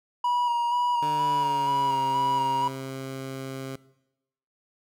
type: tone with vibrato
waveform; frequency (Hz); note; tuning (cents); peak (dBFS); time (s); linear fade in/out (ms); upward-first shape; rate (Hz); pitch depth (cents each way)
triangle; 961; B5; -48; -20; 0.24-2.68; 5; square; 2.1; 20
type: tone with pitch glide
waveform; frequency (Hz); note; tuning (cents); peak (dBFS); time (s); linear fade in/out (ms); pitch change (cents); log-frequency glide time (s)
15% pulse; 149 to 133.51; D3 to C3; +25 to +35; -27; 1.02-3.76; 5; -190; 1.22-2.01
effects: noise-tail reverb RT60 0.9 s tail -19 dB re dry

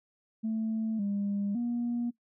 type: tone with pitch steps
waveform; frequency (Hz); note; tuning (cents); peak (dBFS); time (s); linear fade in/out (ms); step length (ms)
sine; 221.3 / 201.6 / 238.7; A3 / G3 / A#3; +10 / +49 / +41; -27; 0.43-2.11; 20; 560
effects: noise-tail reverb RT60 0.1 s tail -18 dB re dry + tanh soft clip ceiling -25 dBFS

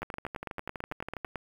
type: two click trains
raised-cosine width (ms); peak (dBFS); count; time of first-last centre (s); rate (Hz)
0.5; -20 / -21; 13 / 16; 0.03-1.357 / 0.02-1.25; 9.04 / 12.2
effects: 8-bit

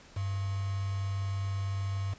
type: tone with quantisation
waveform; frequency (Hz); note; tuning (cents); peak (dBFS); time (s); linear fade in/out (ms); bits
sine; 98; G2; 0; -30; 0.16-2.14; 10; 7
effects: pink hiss -55 dBFS RMS until 2.18 s + resampled to 16000 Hz

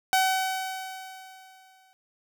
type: tone with exponential decay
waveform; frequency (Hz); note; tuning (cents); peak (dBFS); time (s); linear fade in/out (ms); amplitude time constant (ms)
sawtooth; 757; F#5; +39; -15; 0.13-1.93; 0; 390
effects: none

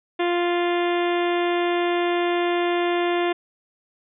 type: harmonic tone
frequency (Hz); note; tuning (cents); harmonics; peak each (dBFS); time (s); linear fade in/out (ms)
349.2; F4; 0; 1 / 2 / 3 / 4 / 5 / 6 / 7 / 8 / 9 / 10; -21 / -26 / -31 / -36 / -33 / -34 / -37 / -37 / -41 / -38; 0.19-3.33; 10
effects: none

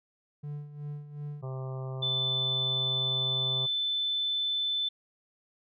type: tone with tremolo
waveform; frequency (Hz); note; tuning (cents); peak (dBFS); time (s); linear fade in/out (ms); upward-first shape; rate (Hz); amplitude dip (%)
triangle; 146.83; D3; 0; -32; 0.43-1.42; 10; sine; 2.7; 70
type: harmonic tone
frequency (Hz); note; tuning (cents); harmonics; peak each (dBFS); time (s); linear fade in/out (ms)
131.3; C3; +6; 1 / 3 / 4 / 5 / 6 / 7 / 8 / 9; -34 / -44 / -47 / -47 / -52 / -54 / -53 / -52; 1.42-3.67; 20
type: tone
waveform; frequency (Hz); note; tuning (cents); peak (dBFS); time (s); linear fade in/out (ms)
sine; 3520; A7; 0; -27; 2.02-4.89; 10
effects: none

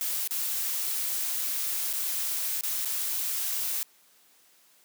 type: noise with dropouts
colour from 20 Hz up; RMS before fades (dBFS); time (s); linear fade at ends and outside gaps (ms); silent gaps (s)
blue; -30; 0.01-3.83; 0; 0.275-0.309 / 1.929-1.935 / 2.61-2.635 / 2.849-2.856
effects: white hiss -61 dBFS RMS until 4.84 s + high-pass 200 Hz 12 dB/octave

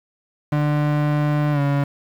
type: tone with pitch glide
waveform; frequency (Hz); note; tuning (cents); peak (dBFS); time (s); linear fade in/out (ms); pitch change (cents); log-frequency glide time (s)
35% pulse; 148.4 to 141.53; D3 to C#3; +18 to +36; -15; 0.52-1.84; 5; -82; 1.52-1.6
effects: low-pass 2000 Hz 12 dB/octave + 7-bit

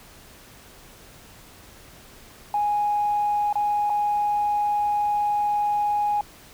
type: tone with dropouts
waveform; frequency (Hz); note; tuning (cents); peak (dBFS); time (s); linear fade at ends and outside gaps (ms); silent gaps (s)
sine; 829; G#5; -3; -19; 2.54-6.21; 2; 3.528-3.555 / 3.897-3.901
effects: tanh soft clip ceiling -15 dBFS + pink hiss -48 dBFS RMS until 6.53 s

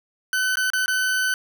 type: tone with dropouts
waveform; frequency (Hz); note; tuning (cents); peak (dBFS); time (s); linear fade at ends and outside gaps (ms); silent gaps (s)
40% pulse; 1513; F#6; +38; -19; 0.33-1.34; 1; 0.556-0.571 / 0.702-0.734 / 0.86-0.88
effects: none

